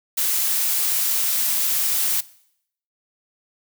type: noise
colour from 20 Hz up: blue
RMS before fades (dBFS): -21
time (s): 0.17-2.21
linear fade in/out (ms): 10
effects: noise-tail reverb RT60 0.7 s tail -20 dB re dry